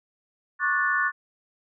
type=chord; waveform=sine; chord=D major seventh; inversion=third; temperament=just; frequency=1101.2 / 1174.7 / 1468.3 / 1762 Hz; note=C#6 / D6 / F#6 / A6; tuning=-12 / 0 / -14 / +2 cents; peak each=-28 / -31 / -25 / -25 dBFS; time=0.59-1.12 s; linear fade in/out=50 ms; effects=none